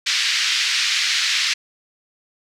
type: band-pass noise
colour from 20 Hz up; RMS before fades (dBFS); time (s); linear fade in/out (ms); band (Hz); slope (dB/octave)
white; -20; 0.06-1.54; 10; 1700 to 5200; 24
effects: none